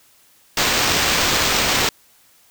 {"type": "noise with sample-and-hold", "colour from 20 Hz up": "violet", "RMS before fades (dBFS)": -18, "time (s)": [0.57, 1.89], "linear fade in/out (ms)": 2, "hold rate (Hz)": 11025, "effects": ["white hiss -54 dBFS RMS until 2.5 s"]}